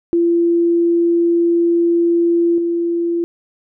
sine tone with level steps, 340.7 Hz, F4, 43 cents flat, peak -11 / -15 dBFS, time 0.13-3.24 s, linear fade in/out 0 ms, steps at 2.58 s, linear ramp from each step 2 ms, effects none

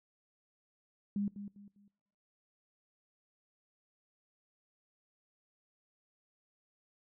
sine tone with echo, 202.7 Hz, G#3, 42 cents flat, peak -31 dBFS, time 1.16-1.28 s, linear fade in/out 2 ms, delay 200 ms, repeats 3, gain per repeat -10 dB, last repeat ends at 1.88 s, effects noise-tail reverb RT60 1.0 s tail -23 dB re dry

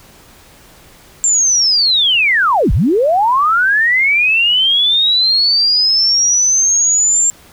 sine linear two-way sweep, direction down then up, 7400 to 30.98 to 7400 Hz, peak -9 dBFS, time 1.24-7.3 s, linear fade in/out 0 ms, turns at 2.72 s, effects pink hiss -43 dBFS RMS until 7.52 s

